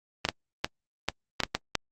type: clicks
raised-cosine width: 0.2 ms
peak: -7 dBFS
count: 8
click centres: 0.251 / 0.288 / 0.645 / 1.086 / 1.403 / 1.435 / 1.55 / 1.753 s
effects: Opus 32 kbps